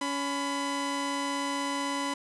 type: tone pair together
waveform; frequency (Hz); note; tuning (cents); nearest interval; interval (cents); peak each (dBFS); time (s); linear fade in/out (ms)
sawtooth; 280.6 / 1000; C#4 / B5; +21 / +21; octave + minor seventh; 2200; -28 / -28; 0.01-2.14; 5
effects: resampled to 24000 Hz + 10-bit